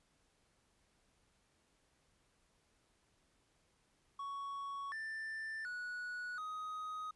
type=tone with pitch steps; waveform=triangle; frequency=1115 / 1775 / 1467 / 1254 Hz; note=C#6 / A6 / F#6 / D#6; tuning=+10 / +15 / -15 / +13 cents; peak=-39 dBFS; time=4.19-7.11 s; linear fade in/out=5 ms; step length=730 ms; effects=pink hiss -75 dBFS RMS until 7.15 s + resampled to 24000 Hz